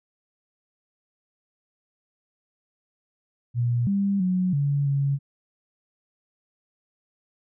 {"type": "tone with pitch steps", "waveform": "sine", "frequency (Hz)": [120.1, 198.6, 183.5, 142.1, 139.6], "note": ["B2", "G3", "F#3", "C#3", "C#3"], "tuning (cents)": [-48, 23, -14, 43, 13], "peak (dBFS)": -20, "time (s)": [3.54, 5.19], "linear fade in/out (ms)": 50, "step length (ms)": 330, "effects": []}